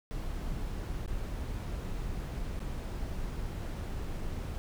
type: noise with dropouts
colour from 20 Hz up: brown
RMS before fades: -36 dBFS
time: 0.11-4.58 s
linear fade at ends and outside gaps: 0 ms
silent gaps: 1.061-1.078 / 2.593-2.602 s
effects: none